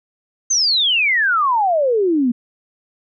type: exponential sweep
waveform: sine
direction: down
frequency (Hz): 6420 to 230.5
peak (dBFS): -13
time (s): 0.5-2.32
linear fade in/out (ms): 10
effects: none